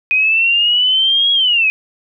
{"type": "linear two-way sweep", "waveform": "sine", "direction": "up then down", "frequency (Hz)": [2489, 3322, 2489], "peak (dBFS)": -10, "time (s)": [0.11, 1.7], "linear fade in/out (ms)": 0, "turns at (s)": 1.32, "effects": []}